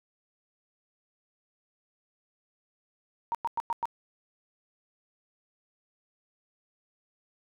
sine tone bursts, 932.3 Hz, A#5, in tune, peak -26 dBFS, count 5, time 3.32-3.855 s, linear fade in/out 0 ms, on 27 ms, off 100 ms, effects none

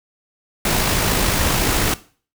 pink noise with amplitude modulation, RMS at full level -17 dBFS, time 0.65-1.94 s, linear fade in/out 2 ms, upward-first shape sine, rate 54 Hz, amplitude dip 30%, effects noise-tail reverb RT60 0.4 s tail -17 dB re dry

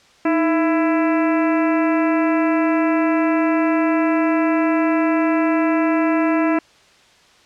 harmonic tone with a mistuned harmonic, 332.8 Hz, E4, 17 cents sharp, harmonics 1 / 2 / 3 / 4 / 5 / 6 / 7 / 8, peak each -16 / -22 / -26 / -28 / -30 / -32 / -33 / -34 dBFS, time 0.25-6.59 s, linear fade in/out 5 ms, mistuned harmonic 1, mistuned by -91 cents, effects white hiss -51 dBFS RMS until 7.45 s + low-pass 5000 Hz 12 dB/octave

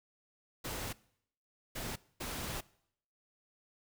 pink noise bursts at uneven times, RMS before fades -40 dBFS, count 3, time 0.64-0.93 / 1.75-1.96 / 2.2-2.61 s, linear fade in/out 10 ms, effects noise-tail reverb RT60 0.7 s tail -22 dB re dry

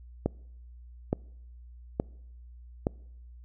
click train, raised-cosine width 2 ms, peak -12 dBFS, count 4, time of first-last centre 0.26-2.869 s, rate 1.15 Hz, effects noise-tail reverb RT60 0.8 s tail -26 dB re dry + added 60 Hz sine -46 dBFS peak until 3.44 s

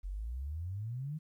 sine exponential sweep, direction up, 43.8 to 160.8 Hz, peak -36 dBFS, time 0.03-1.19 s, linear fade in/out 20 ms, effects 12-bit

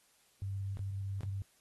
sine tone with dropouts, 98 Hz, G2, in tune, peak -35 dBFS, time 0.42-1.42 s, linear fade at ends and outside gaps 0 ms, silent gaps 0.771-0.792 / 1.208-1.233 s, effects white hiss -69 dBFS RMS until 1.6 s + AAC 32 kbps

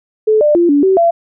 sine tone with pitch steps, 432.7 / 596 / 344.6 / 286.9 / 381.7 / 678 Hz, A4 / D5 / F4 / D4 / G4 / E5, -29 / +25 / -23 / -40 / -46 / +49 cents, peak -7 dBFS, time 0.27-1.11 s, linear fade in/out 10 ms, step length 140 ms, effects none

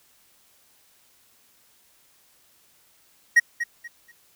triangle tone with echo, 1889 Hz, A#6, 22 cents sharp, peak -9 dBFS, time 3.36-3.4 s, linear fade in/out 10 ms, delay 240 ms, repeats 3, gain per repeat -12 dB, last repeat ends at 4.12 s, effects white hiss -60 dBFS RMS until 4.35 s

